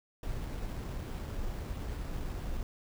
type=noise with sample-and-hold; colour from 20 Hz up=brown; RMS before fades=-37 dBFS; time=0.23-2.63 s; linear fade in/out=2 ms; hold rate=6300 Hz; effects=none